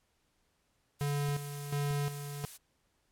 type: noise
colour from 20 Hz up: blue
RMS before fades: -46 dBFS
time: 0.99-2.58 s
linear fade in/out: 20 ms
type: tone with tremolo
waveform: square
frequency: 143.8 Hz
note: D3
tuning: 36 cents flat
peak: -31 dBFS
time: 1.01-2.45 s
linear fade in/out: 0 ms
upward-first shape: square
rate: 1.4 Hz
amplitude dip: 65%
type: clicks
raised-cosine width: 5 ms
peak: -36 dBFS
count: 2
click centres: 1.289 / 1.909 s
effects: pink hiss -75 dBFS RMS until 3.11 s + low-pass 12000 Hz 12 dB/octave